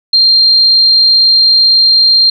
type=tone; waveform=sine; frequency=4186 Hz; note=C8; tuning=in tune; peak=-4 dBFS; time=0.13-2.3 s; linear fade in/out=5 ms; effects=none